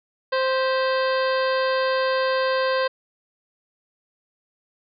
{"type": "harmonic tone with a mistuned harmonic", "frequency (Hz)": 523.3, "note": "C5", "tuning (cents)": 0, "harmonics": [1, 2, 3, 4, 5, 6, 7, 8, 9], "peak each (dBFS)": [-21, -26, -28, -35, -36, -38, -39, -37, -37], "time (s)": [0.32, 2.88], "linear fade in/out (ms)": 10, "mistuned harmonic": 4, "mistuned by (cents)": -120, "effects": []}